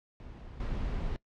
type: noise with level steps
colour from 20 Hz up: brown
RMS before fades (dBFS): -45 / -34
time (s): 0.2-1.16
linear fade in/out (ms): 0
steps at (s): 0.6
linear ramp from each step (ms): 2
effects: noise-tail reverb RT60 0.1 s tail -20 dB re dry + low-pass 4000 Hz 12 dB/octave